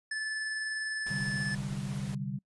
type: tone with tremolo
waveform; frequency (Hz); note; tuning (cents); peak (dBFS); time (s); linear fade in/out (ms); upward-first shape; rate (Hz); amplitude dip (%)
square; 1741; A6; -19; -32; 0.11-1.55; 5; sine; 20; 25
type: noise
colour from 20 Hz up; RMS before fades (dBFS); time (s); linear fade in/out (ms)
pink; -46; 1.06-2.15; 5
type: chord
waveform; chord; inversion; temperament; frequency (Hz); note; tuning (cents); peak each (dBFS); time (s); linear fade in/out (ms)
sine; C suspended second; none; equal; 130.81 / 146.83 / 196; C3 / D3 / G3; 0 / 0 / 0; -37; 1.1-2.39; 10
effects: noise-tail reverb RT60 0.1 s tail -26 dB re dry + resampled to 24000 Hz